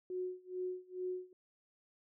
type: tone with tremolo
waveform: sine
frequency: 366.2 Hz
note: F#4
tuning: 18 cents flat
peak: -35 dBFS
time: 0.1-1.33 s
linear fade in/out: 2 ms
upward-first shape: sine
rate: 2.3 Hz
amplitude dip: 95%
effects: none